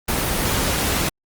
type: noise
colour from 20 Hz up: pink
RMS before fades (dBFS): -21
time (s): 0.08-1.09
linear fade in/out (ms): 5
effects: Opus 24 kbps